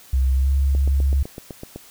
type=tone with pitch glide; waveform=sine; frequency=65.41 to 68.58 Hz; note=C2 to C#2; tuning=0 to -18 cents; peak=-15 dBFS; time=0.13-1.23 s; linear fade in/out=5 ms; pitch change=+82 cents; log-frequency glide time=0.34-0.5 s
type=click train; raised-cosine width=2 ms; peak=-19 dBFS; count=9; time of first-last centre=0.75-1.76 s; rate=7.92 Hz
effects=white hiss -47 dBFS RMS until 1.9 s